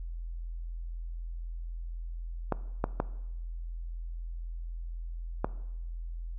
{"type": "clicks", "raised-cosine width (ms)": 1, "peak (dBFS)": -13, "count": 4, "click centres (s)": [2.523, 2.841, 3.001, 5.445], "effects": ["noise-tail reverb RT60 0.9 s tail -18 dB re dry", "added 42 Hz sine -35 dBFS peak until 6.38 s"]}